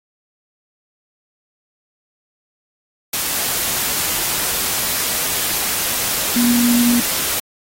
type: tone in noise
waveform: sine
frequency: 240 Hz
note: B3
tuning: 49 cents flat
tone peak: -13 dBFS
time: 6.36-7 s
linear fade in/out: 5 ms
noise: white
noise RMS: -20 dBFS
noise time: 3.13-7.4 s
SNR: +4 dB
effects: AAC 48 kbps